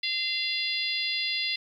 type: harmonic tone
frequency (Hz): 689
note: F5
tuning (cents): -24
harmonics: 3 / 4 / 5 / 6 / 7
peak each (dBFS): -33 / -33 / -33 / -33 / -33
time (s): 0.03-1.56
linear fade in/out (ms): 5
effects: 10-bit